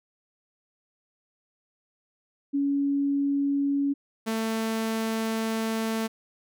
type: tone pair in turn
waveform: sine / sawtooth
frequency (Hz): 281 / 223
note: C#4 / A3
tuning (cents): +24 / +23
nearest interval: major third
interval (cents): 401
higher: first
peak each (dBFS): -22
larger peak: neither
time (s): 2.53-3.94 / 4.26-6.08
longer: second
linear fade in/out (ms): 20
effects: none